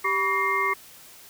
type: tone cluster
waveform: sine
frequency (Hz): 390.9 / 978 / 1137 / 1849 / 2115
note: G4 / B5 / C#6 / A#6 / C7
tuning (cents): -5 / -17 / +44 / -15 / +18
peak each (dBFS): -31 / -31 / -25 / -33 / -25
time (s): 0.04-0.74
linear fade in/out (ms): 10
effects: white hiss -48 dBFS RMS until 1.29 s